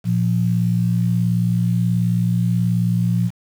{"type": "tone pair together", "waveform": "sine", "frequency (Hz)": [117.1, 175.71], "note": ["A#2", "F3"], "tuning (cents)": [8, 11], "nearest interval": "perfect fifth", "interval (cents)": 703, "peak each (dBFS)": -18, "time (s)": [0.04, 3.31], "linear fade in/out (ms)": 50, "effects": ["7-bit"]}